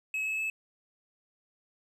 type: tone with pitch steps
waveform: triangle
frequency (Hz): 2571 / 2587 / 2604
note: E7 / E7 / E7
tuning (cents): -44 / -33 / -22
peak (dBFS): -28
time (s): 0.14-0.5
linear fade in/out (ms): 2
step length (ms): 120
effects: none